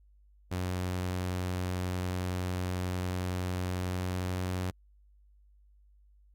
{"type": "tone with pitch glide", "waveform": "sawtooth", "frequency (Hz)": [91, 91.63], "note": ["F#2", "F#2"], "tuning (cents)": [-28, -16], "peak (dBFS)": -27, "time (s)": [0.51, 4.71], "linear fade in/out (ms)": 10, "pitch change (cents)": 12, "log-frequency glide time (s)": [3.71, 4.47], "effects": ["added 50 Hz sine -58 dBFS peak until 6.34 s", "Opus 48 kbps"]}